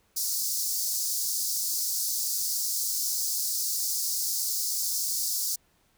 pink high-pass noise, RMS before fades -29 dBFS, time 0.16-5.56 s, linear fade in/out 10 ms, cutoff 4700 Hz, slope 48 dB/octave, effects pink hiss -67 dBFS RMS until 5.97 s

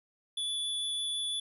square tone, 3451 Hz, A7, 34 cents flat, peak -32 dBFS, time 0.37-1.4 s, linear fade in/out 5 ms, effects resampled to 32000 Hz

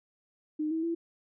sine tone with pitch steps, 306.2 / 322.7 / 334.7 Hz, D#4 / E4 / E4, -28 / -37 / +26 cents, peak -28 dBFS, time 0.59-0.95 s, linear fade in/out 10 ms, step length 120 ms, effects none

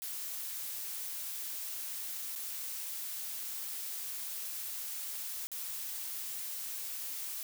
blue noise with dropouts, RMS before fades -40 dBFS, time 0.02-7.43 s, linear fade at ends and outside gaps 0 ms, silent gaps 2.353-2.359 / 5.47-5.517 s, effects none

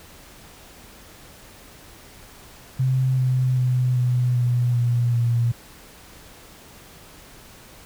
sine tone with pitch steps, 130.3 / 128.21 / 126.15 / 124.13 / 122.14 / 120.18 / 118.25 Hz, C3 / C3 / B2 / B2 / B2 / B2 / A#2, -7 / -35 / +37 / +9 / -19 / -47 / +25 cents, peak -17 dBFS, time 2.79-5.52 s, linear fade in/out 10 ms, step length 390 ms, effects pink hiss -46 dBFS RMS until 7.85 s

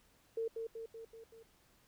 sine tone with echo, 453 Hz, A#4, 50 cents flat, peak -34 dBFS, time 0.37-0.48 s, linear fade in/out 5 ms, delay 190 ms, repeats 5, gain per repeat -4 dB, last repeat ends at 1.43 s, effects pink hiss -69 dBFS RMS until 1.87 s

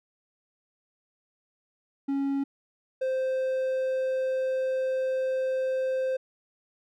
triangle tone pair in turn, 276.4 / 521.8 Hz, C#4 / C5, -5 / -5 cents, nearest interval major seventh, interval 1100 cents, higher second, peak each -23 dBFS, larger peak neither, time 2.08-2.44 / 3.01-6.17 s, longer second, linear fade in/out 10 ms, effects none

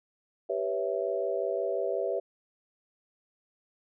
sine chord, C# half-diminished seventh, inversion second, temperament equal with one note detuned, 392 / 493.9 / 559.5 / 659.3 Hz, G4 / B4 / C#5 / E5, 0 / 0 / +16 / 0 cents, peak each -33 dBFS, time 0.49-2.2 s, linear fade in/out 10 ms, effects none

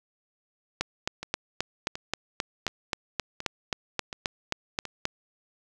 two click trains, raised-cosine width 0.2 ms, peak -9 / -18 dBFS, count 17 / 6, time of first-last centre 0.81-5.054 / 1.23-4.853 s, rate 3.77 / 1.38 Hz, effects none

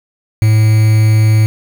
triangle tone with quantisation, 109 Hz, A2, 16 cents flat, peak -4 dBFS, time 0.42-1.46 s, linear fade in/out 0 ms, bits 4, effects none

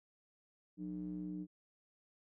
triangle ring-modulated tone, 60.7 Hz, B1, 29 cents flat, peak -35 dBFS, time 0.77-1.47 s, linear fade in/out 50 ms, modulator 242 Hz, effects none

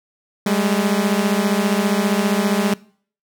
sawtooth beating tone pair, 197 / 212 Hz, G3 / G#3, +9 / +36 cents, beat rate 15 Hz, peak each -15 dBFS, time 0.46-2.74 s, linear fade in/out 5 ms, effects noise-tail reverb RT60 0.5 s tail -22 dB re dry

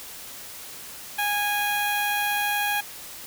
10% pulse tone with notch filter, 824 Hz, G#5, 14 cents flat, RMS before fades -25 dBFS, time 1.18-2.81 s, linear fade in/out 10 ms, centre 4800 Hz, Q 0.82, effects white hiss -40 dBFS RMS until 3.26 s

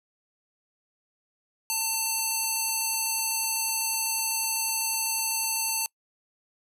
square tone with band-pass filter, 896 Hz, A5, 31 cents sharp, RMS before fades -28 dBFS, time 1.7-5.86 s, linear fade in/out 0 ms, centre 10000 Hz, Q 1.2, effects noise-tail reverb RT60 0.1 s tail -26 dB re dry

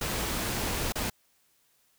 pink noise with dropouts, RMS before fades -31 dBFS, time 0.01-1.1 s, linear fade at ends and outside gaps 5 ms, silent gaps 0.923-0.955 s, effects white hiss -68 dBFS RMS until 1.98 s

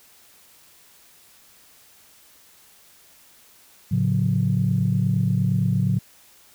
sine chord, F# minor, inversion first, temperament equal with one note detuned, 110 / 138.59 / 180.88 Hz, A2 / C#3 / F#3, 0 / 0 / -39 cents, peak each -22 dBFS, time 3.91-5.99 s, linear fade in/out 10 ms, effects tanh soft clip ceiling -9 dBFS + white hiss -53 dBFS RMS until 6.54 s

